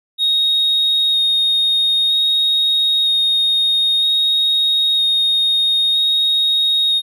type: tone with vibrato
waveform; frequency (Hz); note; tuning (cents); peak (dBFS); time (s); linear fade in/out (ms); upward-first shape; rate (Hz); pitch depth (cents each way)
triangle; 3729; A#7; 0; -10; 0.18-7.02; 50; square; 0.52; 8
effects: tanh soft clip ceiling -9 dBFS